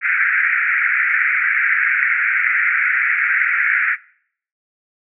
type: band-pass noise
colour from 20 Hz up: white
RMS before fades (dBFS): -17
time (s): 0.01-3.97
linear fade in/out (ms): 50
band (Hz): 1400 to 2300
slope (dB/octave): 96
effects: noise-tail reverb RT60 0.6 s tail -21 dB re dry